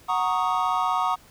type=chord; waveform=triangle; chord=D# minor seventh; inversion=first; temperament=equal; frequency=740 / 932.3 / 1108.7 / 1244.5 Hz; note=F#5 / A#5 / C#6 / D#6; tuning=0 / 0 / 0 / 0 cents; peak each=-25 dBFS; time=0.08-1.16 s; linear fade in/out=20 ms; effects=pink hiss -53 dBFS RMS until 1.3 s